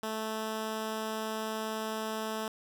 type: tone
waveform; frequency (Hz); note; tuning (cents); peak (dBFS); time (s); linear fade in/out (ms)
10% pulse; 219; A3; -8; -25; 0.03-2.48; 2
effects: none